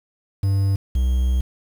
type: tone pair in turn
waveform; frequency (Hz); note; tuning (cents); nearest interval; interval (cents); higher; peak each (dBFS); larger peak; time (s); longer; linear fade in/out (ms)
triangle; 98 / 63.39; G2 / B1; 0 / +46; minor sixth; 754; first; -14; neither; 0.43-0.76 / 0.95-1.41; second; 5
effects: 7-bit